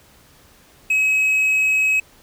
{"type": "tone", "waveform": "triangle", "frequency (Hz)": 2555, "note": "D#7", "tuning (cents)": 45, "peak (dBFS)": -13, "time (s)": [0.9, 2], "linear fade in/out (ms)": 5, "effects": ["pink hiss -51 dBFS RMS until 2.22 s"]}